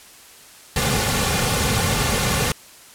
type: noise with comb filter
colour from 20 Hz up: pink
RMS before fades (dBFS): -20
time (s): 0.76-2.52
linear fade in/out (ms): 2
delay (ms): 3.1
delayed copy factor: -0.65
effects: white hiss -45 dBFS RMS until 2.94 s + low-pass 12000 Hz 12 dB/octave